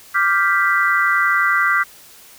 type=chord; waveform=sine; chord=G dominant seventh; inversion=second; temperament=equal; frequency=1174.7 / 1396.9 / 1568 / 1975.5 Hz; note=D6 / F6 / G6 / B6; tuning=0 / 0 / 0 / 0 cents; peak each=-19 dBFS; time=0.14-1.84 s; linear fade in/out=20 ms; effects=white hiss -44 dBFS RMS until 2.38 s